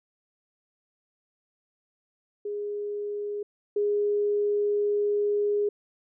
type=tone pair in turn; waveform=sine; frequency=412.5 / 412.5 Hz; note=G#4 / G#4; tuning=-12 / -12 cents; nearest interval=unison; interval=0 cents; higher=neither; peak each=-29 / -22 dBFS; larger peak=second; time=2.45-3.43 / 3.76-5.69 s; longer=second; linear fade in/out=5 ms; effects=none